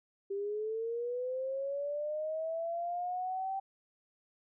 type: linear sweep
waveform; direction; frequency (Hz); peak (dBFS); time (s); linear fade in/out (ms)
sine; up; 392 to 780; -33; 0.3-3.6; 10
effects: none